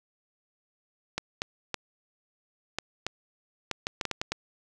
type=clicks; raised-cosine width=0.2 ms; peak=-12 dBFS; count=12; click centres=1.18 / 1.419 / 1.743 / 2.786 / 3.066 / 3.713 / 3.869 / 4.012 / 4.053 / 4.113 / 4.215 / 4.32 s; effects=none